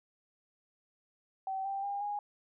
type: tone with pitch steps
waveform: sine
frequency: 768 / 786 / 804.3 / 823.1 Hz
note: G5 / G5 / G5 / G#5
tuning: -36 / +4 / +44 / -16 cents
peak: -33 dBFS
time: 1.47-2.19 s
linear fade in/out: 2 ms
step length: 180 ms
effects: none